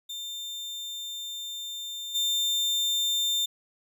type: tone with level steps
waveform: 35% pulse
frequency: 3600 Hz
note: A7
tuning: 39 cents sharp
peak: -32 / -22 dBFS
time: 0.09-3.46 s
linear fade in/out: 10 ms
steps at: 2.14 s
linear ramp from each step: 20 ms
effects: none